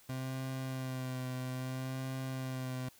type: tone with vibrato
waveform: 30% pulse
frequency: 129.8 Hz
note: C3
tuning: 13 cents flat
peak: -34 dBFS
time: 0.09-2.89 s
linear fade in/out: 5 ms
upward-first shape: sine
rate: 0.61 Hz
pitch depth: 26 cents each way
effects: white hiss -62 dBFS RMS until 2.99 s